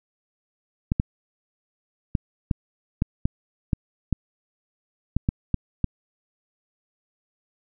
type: clicks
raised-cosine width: 5 ms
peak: -8 dBFS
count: 12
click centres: 0.919 / 0.999 / 2.152 / 2.512 / 3.021 / 3.255 / 3.732 / 4.127 / 5.166 / 5.289 / 5.543 / 5.843 s
effects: none